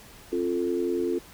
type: chord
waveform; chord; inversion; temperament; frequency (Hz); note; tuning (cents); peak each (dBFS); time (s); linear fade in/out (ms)
sine; F major; second; equal with one note detuned; 268.5 / 349.2 / 440; C4 / F4 / A4; +45 / 0 / 0; -31 / -26 / -30; 0.32-1.19; 10
effects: pink hiss -49 dBFS RMS until 1.33 s